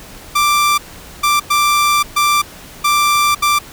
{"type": "tone bursts at uneven times", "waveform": "sawtooth", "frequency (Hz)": 1178, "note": "D6", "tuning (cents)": 5, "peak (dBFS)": -7, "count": 6, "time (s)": [[0.35, 0.78], [1.23, 1.4], [1.5, 2.03], [2.16, 2.42], [2.84, 3.35], [3.42, 3.59]], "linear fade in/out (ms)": 10, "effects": ["pink hiss -36 dBFS RMS until 3.72 s"]}